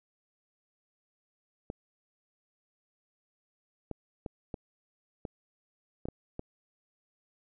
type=clicks; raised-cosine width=2 ms; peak=-23 dBFS; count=8; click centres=1.701 / 3.913 / 4.262 / 4.542 / 5.252 / 6.055 / 6.086 / 6.394 s; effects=none